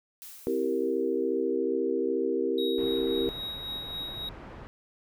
blue noise with exponential decay, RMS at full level -43 dBFS, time 0.22-1.56 s, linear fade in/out 0 ms, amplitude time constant 290 ms
sine chord, C dominant seventh, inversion none, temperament equal, 261.6 / 329.6 / 392 / 466.2 Hz, C4 / E4 / G4 / Bb4, 0 / 0 / 0 / 0 cents, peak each -33 / -32 / -29 / -30 dBFS, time 0.47-3.29 s, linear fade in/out 0 ms
triangle tone with tremolo, 3800 Hz, A#7, 33 cents sharp, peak -31 dBFS, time 2.58-4.29 s, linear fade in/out 2 ms, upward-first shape sine, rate 3.7 Hz, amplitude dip 45%
pink low-pass noise, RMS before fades -44 dBFS, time 2.78-4.67 s, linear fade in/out 0 ms, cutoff 1600 Hz, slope 12 dB/octave
effects none

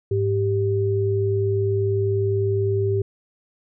sine tone pair together, 103.83 / 392 Hz, G#2 / G4, 0 / 0 cents, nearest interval octave + major seventh, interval 2300 cents, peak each -21 dBFS, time 0.11-3.02 s, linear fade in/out 5 ms, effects none

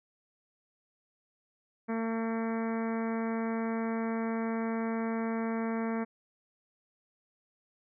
harmonic tone, 226.3 Hz, A3, 49 cents sharp, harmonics 1 / 2 / 3 / 4 / 5 / 6 / 7 / 8 / 9 / 10, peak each -31 / -37 / -41 / -43 / -45 / -47 / -48 / -49 / -50 / -51 dBFS, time 1.88-6.05 s, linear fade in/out 20 ms, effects none

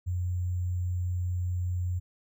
sine tone with sample-and-hold, 89.5 Hz, F2, 43 cents sharp, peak -27 dBFS, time 0.06-2 s, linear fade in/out 20 ms, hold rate 7350 Hz, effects none

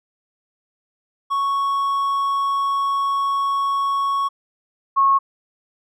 triangle / sine tone pair in turn, 1108.7 / 1094.7 Hz, C#6 / C#6, 0 / -22 cents, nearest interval unison, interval 22 cents, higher first, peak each -16 / -12 dBFS, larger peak second, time 1.3-4.29 / 4.96-5.19 s, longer first, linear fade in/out 20 ms, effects none

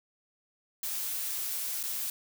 blue noise with dropouts, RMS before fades -34 dBFS, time 0.83-2.1 s, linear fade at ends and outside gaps 2 ms, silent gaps 1.83-1.836 s, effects none

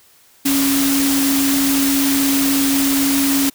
sine tone in noise, 275.5 Hz, C#4, 11 cents flat, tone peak -15 dBFS, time 0.45-3.5 s, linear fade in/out 10 ms, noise white, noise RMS -20 dBFS, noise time 0.45-3.5 s, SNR +2 dB, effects white hiss -51 dBFS RMS until 3.54 s

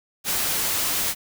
white noise, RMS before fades -24 dBFS, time 0.24-1.15 s, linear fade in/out 50 ms, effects none

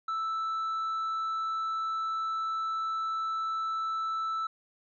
sine tone with tanh clipping, 1318.5 Hz, E6, in tune, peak -30 dBFS, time 0.08-4.47 s, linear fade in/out 5 ms, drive 3 dB, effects none

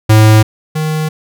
square tone pair in turn, 108.6 / 155.66 Hz, A2 / D#3, -22 / +1 cents, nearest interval tritone, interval 623 cents, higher second, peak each -4 / -14 dBFS, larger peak first, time 0.09-0.43 / 0.75-1.09 s, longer neither, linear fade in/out 10 ms, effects none

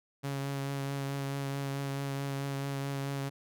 sawtooth tone with vibrato, 138.59 Hz, C#3, in tune, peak -29 dBFS, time 0.23-3.3 s, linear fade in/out 20 ms, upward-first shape triangle, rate 4.6 Hz, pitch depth 18 cents each way, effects none

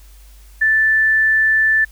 sine tone, 1760 Hz, A6, in tune, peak -11 dBFS, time 0.61-1.85 s, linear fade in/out 10 ms, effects added 50 Hz sine -40 dBFS peak until 1.91 s + white hiss -51 dBFS RMS until 1.91 s

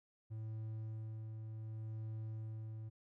triangle tone with tremolo, 110 Hz, A2, in tune, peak -39 dBFS, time 0.3-2.9 s, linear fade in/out 20 ms, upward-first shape sine, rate 0.68 Hz, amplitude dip 30%, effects none

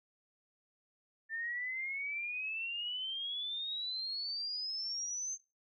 sine exponential sweep, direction up, 1785 to 6340 Hz, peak -36 dBFS, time 1.29-5.38 s, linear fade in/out 50 ms, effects noise-tail reverb RT60 0.3 s tail -21 dB re dry

